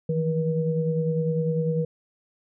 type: tone cluster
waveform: sine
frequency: 160 / 170 / 481.2 Hz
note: D#3 / F3 / B4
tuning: +49 / -46 / -45 cents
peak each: -24 / -32 / -26 dBFS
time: 0.09-1.85 s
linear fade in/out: 5 ms
effects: none